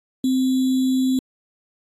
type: tone with sample-and-hold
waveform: sine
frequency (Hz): 259.7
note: C4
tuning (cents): -13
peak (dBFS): -16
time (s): 0.24-1.19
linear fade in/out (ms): 2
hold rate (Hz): 3675
effects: AAC 64 kbps